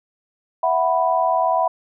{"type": "chord", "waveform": "sine", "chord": "E suspended second", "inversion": "none", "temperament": "equal", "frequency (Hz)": [659.3, 740, 987.8], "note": ["E5", "F#5", "B5"], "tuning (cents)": [0, 0, 0], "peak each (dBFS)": -20, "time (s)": [0.63, 1.68], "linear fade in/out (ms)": 5, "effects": []}